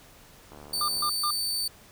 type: click train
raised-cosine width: 1 ms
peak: -32 dBFS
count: 43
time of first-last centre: 0.52-1.09 s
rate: 73.7 Hz
type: tone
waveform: sawtooth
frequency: 4552 Hz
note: C#8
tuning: 45 cents sharp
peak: -24 dBFS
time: 0.73-1.68 s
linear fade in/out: 5 ms
type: tone bursts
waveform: triangle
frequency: 1203 Hz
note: D6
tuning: 41 cents sharp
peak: -24 dBFS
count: 3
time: 0.81-1.306 s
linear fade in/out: 2 ms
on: 72 ms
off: 140 ms
effects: pink hiss -53 dBFS RMS until 1.91 s